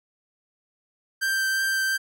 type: tone with vibrato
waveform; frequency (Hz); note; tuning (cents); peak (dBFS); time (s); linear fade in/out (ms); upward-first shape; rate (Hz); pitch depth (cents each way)
45% pulse; 1568; G6; 0; -22; 1.21-1.98; 20; triangle; 2.8; 12
effects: none